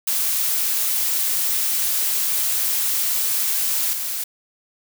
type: noise with level steps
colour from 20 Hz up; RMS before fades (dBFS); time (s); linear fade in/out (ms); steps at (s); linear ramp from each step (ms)
blue; -21 / -26; 0.07-4.24; 5; 3.93; 2
effects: none